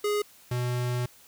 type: tone pair in turn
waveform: square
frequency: 415.3 / 123.22 Hz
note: G#4 / B2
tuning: 0 / -4 cents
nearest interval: octave + major sixth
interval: 2104 cents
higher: first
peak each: -25 / -27 dBFS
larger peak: first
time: 0.04-0.22 / 0.51-1.06 s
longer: second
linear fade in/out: 5 ms
effects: white hiss -55 dBFS RMS until 1.27 s